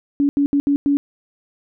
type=tone bursts at uneven times; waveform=sine; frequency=283.9 Hz; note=C#4; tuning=41 cents sharp; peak=-13 dBFS; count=5; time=0.2-0.29 / 0.37-0.46 / 0.53-0.6 / 0.67-0.76 / 0.86-0.97 s; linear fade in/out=0 ms; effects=none